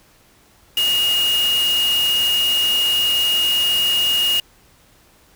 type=tone in noise; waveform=sine; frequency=2861 Hz; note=F7; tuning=41 cents sharp; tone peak=-15 dBFS; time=0.77-4.4 s; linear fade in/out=2 ms; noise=white; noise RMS=-27 dBFS; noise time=0.77-4.4 s; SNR=+9 dB; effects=pink hiss -53 dBFS RMS until 5.35 s